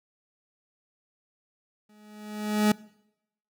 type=tone with exponential growth; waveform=40% pulse; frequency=211 Hz; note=G#3; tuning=28 cents sharp; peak=-16 dBFS; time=1.89-2.72 s; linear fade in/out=5 ms; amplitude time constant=180 ms; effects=noise-tail reverb RT60 0.8 s tail -23 dB re dry